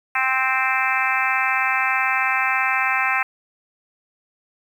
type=harmonic tone; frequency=261.6 Hz; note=C4; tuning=in tune; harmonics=3 / 4 / 5 / 6 / 7 / 8 / 9 / 10; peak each=-26 / -26 / -26 / -26 / -26 / -26 / -26 / -26 dBFS; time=0.15-3.23 s; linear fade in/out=5 ms; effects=8-bit